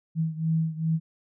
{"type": "beating tone pair", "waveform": "sine", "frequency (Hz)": [160.4, 162.9], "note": ["E3", "E3"], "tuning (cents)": [-47, -20], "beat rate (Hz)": 2.5, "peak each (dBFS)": [-25, -28], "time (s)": [0.15, 1], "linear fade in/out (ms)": 50, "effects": []}